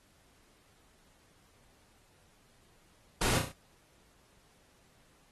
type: noise with echo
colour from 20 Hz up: pink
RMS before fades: -31 dBFS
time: 3.21-3.39 s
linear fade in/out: 5 ms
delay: 33 ms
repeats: 4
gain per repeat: -5 dB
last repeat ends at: 3.522 s
effects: pink hiss -66 dBFS RMS until 5.31 s + AAC 32 kbps